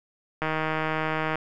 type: click train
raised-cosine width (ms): 0.5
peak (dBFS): -12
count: 148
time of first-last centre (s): 0.42-1.356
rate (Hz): 157
effects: none